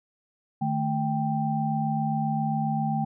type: tone cluster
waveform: sine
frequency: 152.6 / 220.1 / 786 Hz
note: D#3 / A3 / G5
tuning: -33 / +1 / +4 cents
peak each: -28 dBFS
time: 0.61-3.05 s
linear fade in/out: 10 ms
effects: none